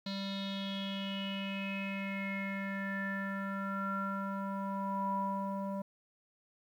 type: tone with low-pass filter sweep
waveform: square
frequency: 196 Hz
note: G3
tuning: in tune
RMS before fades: -37 dBFS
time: 0.06-5.82 s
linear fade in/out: 5 ms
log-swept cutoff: 4100 to 810 Hz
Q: 8.7
effects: 11-bit